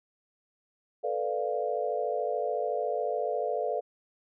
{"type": "chord", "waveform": "sine", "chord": "B half-diminished seventh", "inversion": "third", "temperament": "equal", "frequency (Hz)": [440, 493.9, 587.3, 698.5], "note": ["A4", "B4", "D5", "F5"], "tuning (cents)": [0, 0, 0, 0], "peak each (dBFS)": -33, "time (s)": [1.03, 3.81], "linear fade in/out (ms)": 20, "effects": []}